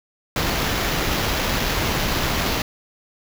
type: noise with sample-and-hold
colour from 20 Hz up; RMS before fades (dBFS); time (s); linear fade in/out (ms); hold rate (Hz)
pink; -22; 0.36-2.62; 2; 8820
effects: none